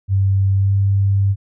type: tone with pitch glide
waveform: sine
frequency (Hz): 97.3 to 98.72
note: G2 to G2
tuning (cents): -12 to +13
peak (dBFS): -12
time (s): 0.08-1.36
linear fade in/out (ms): 50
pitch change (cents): +25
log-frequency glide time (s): 0.55-0.73
effects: none